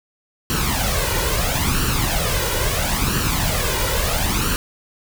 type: noise with flanger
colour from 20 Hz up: pink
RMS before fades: -20 dBFS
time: 0.5-4.56 s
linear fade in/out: 0 ms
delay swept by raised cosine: 0.69 to 2.09 ms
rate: 0.75 Hz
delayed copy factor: +0.65
effects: none